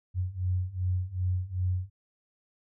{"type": "beating tone pair", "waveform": "sine", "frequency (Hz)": [90, 92.6], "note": ["F#2", "F#2"], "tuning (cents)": [-47, 2], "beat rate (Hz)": 2.6, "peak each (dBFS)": [-31, -29], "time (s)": [0.14, 1.9], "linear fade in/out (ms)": 50, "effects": []}